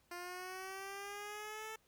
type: linear sweep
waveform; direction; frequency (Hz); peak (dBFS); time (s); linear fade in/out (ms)
10% pulse; up; 348.8 to 442; -36; 0.11-1.76; 5
effects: pink hiss -73 dBFS RMS until 1.87 s